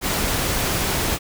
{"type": "noise", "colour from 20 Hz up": "pink", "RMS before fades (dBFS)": -22, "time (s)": [0.01, 1.19], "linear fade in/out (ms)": 50, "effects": []}